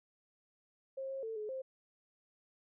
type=tone with pitch steps; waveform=sine; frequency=535 / 538 / 447.1 / 425.8 / 526 Hz; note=C5 / C5 / A4 / G#4 / C5; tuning=+38 / +48 / +28 / +43 / +9 cents; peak=-38 dBFS; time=0.97-1.62 s; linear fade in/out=10 ms; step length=130 ms; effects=none